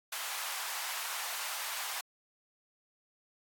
pink high-pass noise, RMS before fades -38 dBFS, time 0.12-2.01 s, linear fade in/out 5 ms, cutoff 820 Hz, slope 24 dB/octave, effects AAC 64 kbps

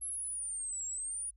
sine linear two-way sweep, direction down then up, 11175 to 7480 to 9810 Hz, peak -33 dBFS, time 0.01-1.31 s, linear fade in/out 20 ms, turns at 0.86 s, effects tanh soft clip ceiling -35 dBFS + added 50 Hz sine -60 dBFS peak until 1.36 s

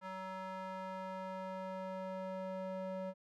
square tone with band-pass filter sweep, 188.3 Hz, F#3, 31 cents sharp, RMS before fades -43 dBFS, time 0.01-3.14 s, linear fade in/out 50 ms, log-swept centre 1100 to 550 Hz, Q 1.6, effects none

